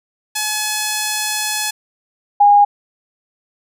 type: tone pair in turn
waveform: 5% pulse / sine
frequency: 852 / 817.7 Hz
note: G#5 / G#5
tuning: +44 / -27 cents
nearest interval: minor second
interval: 71 cents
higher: first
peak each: -6 dBFS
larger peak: neither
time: 0.35-1.71 / 2.4-2.65 s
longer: first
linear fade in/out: 10 ms
effects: none

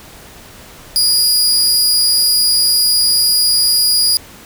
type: tone with amplitude modulation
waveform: sawtooth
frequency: 4886 Hz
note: D#8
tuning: 32 cents flat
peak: -5 dBFS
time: 0.96-4.17 s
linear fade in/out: 0 ms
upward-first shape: sine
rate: 290 Hz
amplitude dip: 50%
effects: pink hiss -38 dBFS RMS until 4.45 s

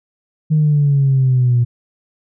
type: exponential sweep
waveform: sine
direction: down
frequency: 156.4 to 118.9 Hz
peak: -9 dBFS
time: 0.5-1.65 s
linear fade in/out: 20 ms
effects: tanh soft clip ceiling -6 dBFS

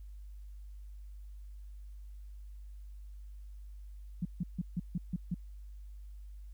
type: tone bursts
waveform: sine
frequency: 175.3 Hz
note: F3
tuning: 7 cents sharp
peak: -30 dBFS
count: 7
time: 4.22-5.344 s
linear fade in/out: 5 ms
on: 32 ms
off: 150 ms
effects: added 50 Hz sine -45 dBFS peak until 6.53 s + white hiss -75 dBFS RMS until 6.53 s

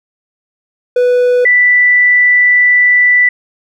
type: tone pair in turn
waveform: triangle / sine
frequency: 493.9 / 1975.6 Hz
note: B4 / B6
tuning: 0 / 0 cents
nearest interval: 2 octaves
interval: 2400 cents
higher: second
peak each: -5 dBFS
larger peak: neither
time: 0.96-1.45 / 1.45-3.29 s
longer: second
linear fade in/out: 5 ms
effects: none

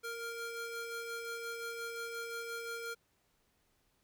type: ring-modulated tone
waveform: 35% pulse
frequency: 932.3 Hz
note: A#5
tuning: in tune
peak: -35 dBFS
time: 0.03-2.95 s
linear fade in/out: 20 ms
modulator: 469 Hz
effects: pink hiss -75 dBFS RMS until 4.03 s

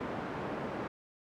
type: band-pass noise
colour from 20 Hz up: pink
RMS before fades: -38 dBFS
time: 0-0.88 s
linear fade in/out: 10 ms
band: 170 to 1300 Hz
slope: 12 dB/octave
effects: none

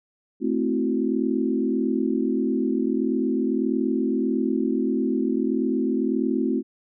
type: chord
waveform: sine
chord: F# half-diminished seventh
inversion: first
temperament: equal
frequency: 220 / 261.6 / 329.6 / 370 Hz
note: A3 / C4 / E4 / F#4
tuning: 0 / 0 / 0 / 0 cents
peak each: -26 / -24 / -27 / -28 dBFS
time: 0.4-6.63 s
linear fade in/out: 50 ms
effects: none

